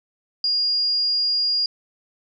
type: tone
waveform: sine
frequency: 4840 Hz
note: D#8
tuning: 49 cents flat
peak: -18 dBFS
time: 0.44-1.66 s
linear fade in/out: 2 ms
effects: none